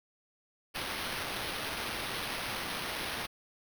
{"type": "noise with sample-and-hold", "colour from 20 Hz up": "white", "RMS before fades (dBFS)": -37, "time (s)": [0.74, 3.27], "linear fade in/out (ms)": 20, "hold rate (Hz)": 7350, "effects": []}